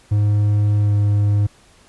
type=tone with pitch glide; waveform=triangle; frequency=103.83 to 102.82 Hz; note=G#2 to G#2; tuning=0 to -17 cents; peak=-11 dBFS; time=0.11-1.47 s; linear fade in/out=10 ms; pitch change=-17 cents; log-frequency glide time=0.81-0.93 s; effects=pink hiss -51 dBFS RMS until 1.88 s + resampled to 24000 Hz